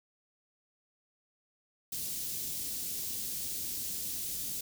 white band-stop noise, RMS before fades -37 dBFS, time 1.92-4.61 s, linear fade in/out 5 ms, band 300 to 4500 Hz, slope 12 dB/octave, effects none

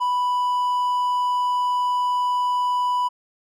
triangle tone, 989 Hz, B5, 2 cents sharp, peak -17 dBFS, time 0-3.09 s, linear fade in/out 20 ms, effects none

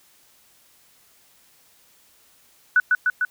sine tone with echo, 1485 Hz, F#6, 6 cents sharp, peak -12 dBFS, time 2.76-2.8 s, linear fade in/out 2 ms, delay 150 ms, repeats 3, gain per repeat -2 dB, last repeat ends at 3.25 s, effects white hiss -57 dBFS RMS until 3.3 s

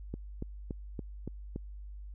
click train, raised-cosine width 3 ms, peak -24 dBFS, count 6, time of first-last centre 0.14-1.56 s, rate 3.52 Hz, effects added 50 Hz sine -42 dBFS peak until 2.14 s

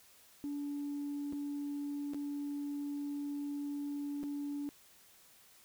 sine tone with dropouts, 287.5 Hz, D4, 37 cents flat, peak -35 dBFS, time 0.44-4.69 s, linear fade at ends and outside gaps 0 ms, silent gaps 1.325-1.332 / 2.135-2.145 / 4.231-4.237 s, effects tanh soft clip ceiling -33 dBFS + white hiss -62 dBFS RMS until 5.64 s

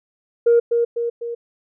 sine tone with echo, 470 Hz, A#4, 14 cents sharp, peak -9 dBFS, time 0.46-0.6 s, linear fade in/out 10 ms, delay 250 ms, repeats 3, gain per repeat -5 dB, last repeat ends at 1.35 s, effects tanh soft clip ceiling -7 dBFS

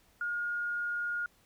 sine tone, 1427 Hz, F6, 37 cents sharp, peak -31 dBFS, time 0.21-1.26 s, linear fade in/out 2 ms, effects pink hiss -66 dBFS RMS until 1.45 s

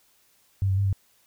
sine tone with pitch steps, 97.5 / 95.5 / 99.3 / 97.1 Hz, G2 / G2 / G2 / G2, -9 / -45 / +23 / -16 cents, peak -20 dBFS, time 0.62-0.928 s, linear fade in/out 0 ms, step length 77 ms, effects white hiss -63 dBFS RMS until 1.26 s

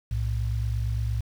sine tone pair together, 62.3 / 111 Hz, B1 / A2, +16 / +16 cents, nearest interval minor seventh, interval 1000 cents, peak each -27 dBFS, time 0.11-1.21 s, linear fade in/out 5 ms, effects 8-bit

